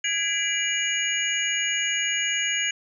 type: tone cluster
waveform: sine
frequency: 1658 / 2017 / 2345 / 2894 / 6690 Hz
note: G#6 / B6 / D7 / F#7 / G#8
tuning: -3 / +36 / -3 / -39 / +12 cents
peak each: -30 / -32 / -29 / -27 / -29 dBFS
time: 0.04-2.71 s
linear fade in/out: 5 ms
effects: none